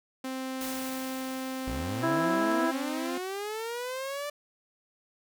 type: tone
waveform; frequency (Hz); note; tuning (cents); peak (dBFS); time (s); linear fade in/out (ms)
sawtooth; 261.6; C4; 0; -29; 0.24-3.18; 5
type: noise with exponential decay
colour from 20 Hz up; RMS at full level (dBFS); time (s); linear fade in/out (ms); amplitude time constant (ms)
white; -38; 0.61-3.56; 1; 640
type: linear sweep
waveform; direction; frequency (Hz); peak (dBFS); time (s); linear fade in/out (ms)
sawtooth; up; 50.9 to 590; -29; 1.67-4.3; 5
type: harmonic tone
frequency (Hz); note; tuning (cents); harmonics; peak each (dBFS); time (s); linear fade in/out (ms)
329.6; E4; 0; 1 / 2 / 3 / 4 / 5; -28 / -31 / -33 / -34 / -35; 2.02-2.72; 20
effects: none